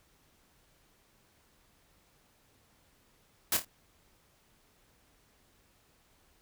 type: noise with echo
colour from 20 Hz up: white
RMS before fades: -28 dBFS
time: 3.52-3.57 s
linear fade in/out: 2 ms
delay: 26 ms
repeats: 3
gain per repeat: -8 dB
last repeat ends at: 3.648 s
effects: pink hiss -67 dBFS RMS until 6.41 s